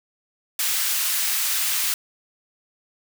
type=high-pass noise; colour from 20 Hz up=white; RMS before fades=-23 dBFS; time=0.59-1.94 s; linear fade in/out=2 ms; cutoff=1400 Hz; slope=12 dB/octave; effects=none